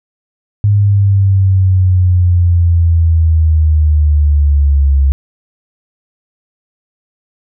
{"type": "exponential sweep", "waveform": "sine", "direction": "down", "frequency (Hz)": [103.3, 68], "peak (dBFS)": -6, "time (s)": [0.64, 5.12], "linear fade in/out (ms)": 0, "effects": []}